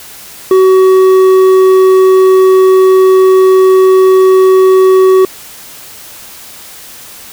sine tone with hard clipping, 376.8 Hz, F#4, 32 cents sharp, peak -4 dBFS, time 0.51-5.25 s, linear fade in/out 2 ms, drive 6 dB, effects white hiss -31 dBFS RMS until 7.32 s

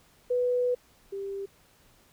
sine tone pair in turn, 493.9 / 394.5 Hz, B4 / G4, 0 / +11 cents, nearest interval major third, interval 389 cents, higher first, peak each -23 / -32 dBFS, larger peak first, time 0.3-0.75 / 1.12-1.46 s, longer first, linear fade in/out 10 ms, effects pink hiss -61 dBFS RMS until 2.12 s

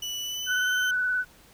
30% pulse tone with pitch glide, 2960 to 3071 Hz, F#7 to G7, 0 to -36 cents, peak -28 dBFS, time 0.02-0.91 s, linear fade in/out 5 ms, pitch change +64 cents, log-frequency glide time 0.21-0.7 s
sine tone with vibrato, 1491 Hz, F#6, 13 cents sharp, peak -23 dBFS, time 0.46-1.25 s, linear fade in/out 50 ms, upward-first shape sine, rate 19 Hz, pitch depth 24 cents each way
effects pink hiss -55 dBFS RMS until 1.53 s

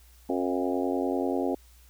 harmonic tone with a mistuned harmonic, 90.2 Hz, F#2, 44 cents flat, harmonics 3 / 4 / 5 / 6 / 7 / 8 / 9, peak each -29 / -31 / -33 / -35 / -36 / -37 / -38 dBFS, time 0.29-1.55 s, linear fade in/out 5 ms, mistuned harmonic 7, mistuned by +30 cents, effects added 60 Hz sine -53 dBFS peak until 1.89 s + white hiss -60 dBFS RMS until 1.89 s

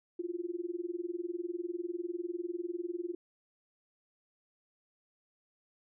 sine tone with tremolo, 349.3 Hz, F4, in tune, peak -31 dBFS, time 0.19-3.15 s, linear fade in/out 5 ms, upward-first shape sine, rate 20 Hz, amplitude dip 95%, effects none

